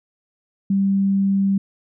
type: tone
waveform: sine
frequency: 196 Hz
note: G3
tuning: in tune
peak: -15 dBFS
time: 0.7-1.58 s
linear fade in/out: 5 ms
effects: none